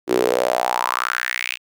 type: tone with high-pass filter sweep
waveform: sawtooth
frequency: 61.6 Hz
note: B1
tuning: 4 cents flat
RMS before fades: -21 dBFS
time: 0.07-1.58 s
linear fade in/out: 50 ms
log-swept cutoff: 340 to 2700 Hz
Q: 5
effects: none